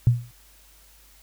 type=tone with exponential decay; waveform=sine; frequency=120 Hz; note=B2; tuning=49 cents flat; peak=-10 dBFS; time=0.07-0.31 s; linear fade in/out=0 ms; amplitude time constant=52 ms; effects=added 50 Hz sine -55 dBFS peak until 1.22 s + white hiss -55 dBFS RMS until 1.22 s